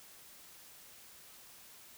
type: silence
effects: white hiss -56 dBFS RMS until 1.97 s